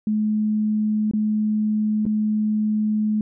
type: tone with dropouts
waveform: sine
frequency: 213.6 Hz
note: G#3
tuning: 49 cents sharp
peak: -18 dBFS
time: 0.07-3.21 s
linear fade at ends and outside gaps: 2 ms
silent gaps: 1.112-1.135 / 2.054-2.063 s
effects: none